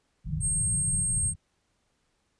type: low-pass noise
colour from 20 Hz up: white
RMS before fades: -32 dBFS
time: 0.24-1.36 s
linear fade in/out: 50 ms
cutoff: 180 Hz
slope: 96 dB/octave
type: tone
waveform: sine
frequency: 8500 Hz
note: C9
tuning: 26 cents sharp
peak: -25 dBFS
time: 0.4-1.34 s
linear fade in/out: 50 ms
effects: pink hiss -73 dBFS RMS until 2.39 s + resampled to 22050 Hz